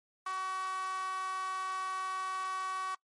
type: tone with high-pass filter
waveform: sawtooth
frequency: 377.2 Hz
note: F#4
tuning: 33 cents sharp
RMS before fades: -36 dBFS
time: 0.26-2.95 s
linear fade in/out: 5 ms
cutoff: 1100 Hz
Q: 6.7
effects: noise-tail reverb RT60 0.1 s tail -23 dB re dry + MP3 48 kbps